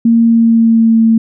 sine tone with pitch glide, 230.5 to 225.5 Hz, A#3 to A3, -19 to +43 cents, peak -5 dBFS, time 0.05-1.18 s, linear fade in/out 5 ms, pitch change -38 cents, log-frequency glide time 0.23-0.97 s, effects none

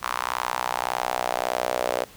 sawtooth tone with high-pass filter sweep, 61.74 Hz, B1, in tune, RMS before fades -27 dBFS, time 0.02-2.05 s, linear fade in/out 20 ms, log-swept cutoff 1100 to 550 Hz, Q 3.2, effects pink hiss -48 dBFS RMS until 2.16 s

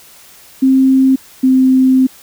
sine tone pair in turn, 264.6 / 260.4 Hz, C4 / C4, +20 / -8 cents, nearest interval unison, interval 28 cents, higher first, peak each -6 dBFS, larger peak neither, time 0.62-1.16 / 1.43-2.07 s, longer second, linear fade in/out 10 ms, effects white hiss -41 dBFS RMS until 2.22 s

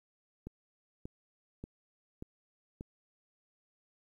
click train, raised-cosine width 3 ms, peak -29 dBFS, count 5, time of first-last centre 0.47-2.809 s, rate 1.71 Hz, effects 11-bit

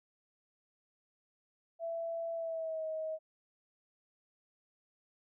sine tone with pitch glide, 666 to 633 Hz, E5 to D#5, +18 to +30 cents, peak -35 dBFS, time 1.79-3.19 s, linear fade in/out 50 ms, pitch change -88 cents, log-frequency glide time 2.34-2.86 s, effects none

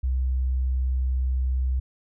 sine tone, 64.3 Hz, C2, 30 cents flat, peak -21 dBFS, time 0.03-1.8 s, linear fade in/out 10 ms, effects none

